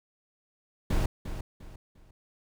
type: noise with echo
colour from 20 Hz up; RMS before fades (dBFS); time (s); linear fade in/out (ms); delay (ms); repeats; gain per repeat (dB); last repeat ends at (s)
brown; -25; 0.9-1.06; 5; 350; 3; -10; 2.11
effects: none